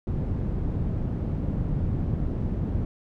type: low-pass noise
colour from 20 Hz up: white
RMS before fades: -27 dBFS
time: 0.07-2.85 s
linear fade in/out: 2 ms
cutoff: 150 Hz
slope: 12 dB/octave
effects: none